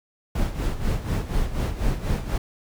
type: noise with tremolo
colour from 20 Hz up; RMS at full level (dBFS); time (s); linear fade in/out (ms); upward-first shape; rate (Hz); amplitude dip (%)
brown; -22; 0.35-2.38; 5; sine; 4.1; 70
effects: none